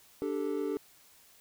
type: chord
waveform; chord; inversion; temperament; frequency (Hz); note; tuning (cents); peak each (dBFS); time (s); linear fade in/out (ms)
triangle; D suspended fourth; none; equal; 293.7 / 392 / 440; D4 / G4 / A4; 0 / 0 / 0; -33; 0.22-0.77; 0
effects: white hiss -60 dBFS RMS until 1.4 s